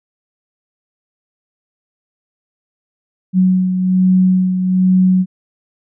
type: beating tone pair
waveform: sine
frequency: 185 / 186.2 Hz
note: F#3 / F#3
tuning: 0 / +11 cents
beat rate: 1.2 Hz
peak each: -10 / -19 dBFS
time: 3.33-5.26 s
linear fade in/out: 50 ms
effects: none